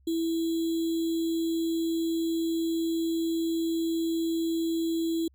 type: tone with sample-and-hold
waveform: sine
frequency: 329.6 Hz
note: E4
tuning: in tune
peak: -25 dBFS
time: 0.07-5.28 s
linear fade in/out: 5 ms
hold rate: 3675 Hz
effects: added 67 Hz sine -58 dBFS peak until 5.34 s